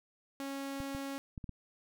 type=tone; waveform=sawtooth; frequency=275.1 Hz; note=C#4; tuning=13 cents flat; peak=-34 dBFS; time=0.4-1.18 s; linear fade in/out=0 ms
type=clicks; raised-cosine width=5 ms; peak=-30 dBFS; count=5; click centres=0.803 / 0.949 / 1.378 / 1.442 / 1.493 s
effects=none